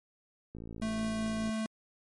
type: click train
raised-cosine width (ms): 3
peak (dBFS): -31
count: 54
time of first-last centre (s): 0.55-1.493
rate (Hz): 56.2
type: tone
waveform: square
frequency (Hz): 220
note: A3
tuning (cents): 0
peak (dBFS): -32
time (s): 0.82-1.66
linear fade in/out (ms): 0
effects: MP3 48 kbps